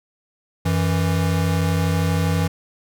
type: tone pair together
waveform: square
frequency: 92 / 164.25 Hz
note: F#2 / E3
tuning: -9 / -6 cents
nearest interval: minor seventh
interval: 1003 cents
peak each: -21 dBFS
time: 0.65-2.48 s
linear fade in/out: 10 ms
effects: none